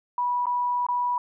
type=tone with dropouts; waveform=sine; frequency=978 Hz; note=B5; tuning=17 cents flat; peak=-22 dBFS; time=0.18-1.18 s; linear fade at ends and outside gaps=2 ms; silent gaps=0.457-0.467 / 0.866-0.886 s; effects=none